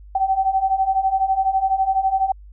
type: beating tone pair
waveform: sine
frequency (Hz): 761 / 773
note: F#5 / G5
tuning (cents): +48 / -24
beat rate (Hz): 12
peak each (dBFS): -21 / -18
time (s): 0.15-2.32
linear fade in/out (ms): 5
effects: added 50 Hz sine -39 dBFS peak until 2.52 s